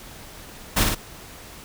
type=noise with echo; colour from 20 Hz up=pink; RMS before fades=-19 dBFS; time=0.76-0.84 s; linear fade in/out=10 ms; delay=55 ms; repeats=2; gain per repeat=-3 dB; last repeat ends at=0.95 s; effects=pink hiss -42 dBFS RMS until 1.64 s